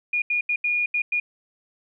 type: tone bursts at uneven times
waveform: sine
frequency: 2437 Hz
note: D#7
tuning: 37 cents flat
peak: -20 dBFS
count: 6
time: 0.13-0.22 / 0.3-0.41 / 0.49-0.56 / 0.64-0.86 / 0.94-1.02 / 1.12-1.2 s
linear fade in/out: 5 ms
effects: none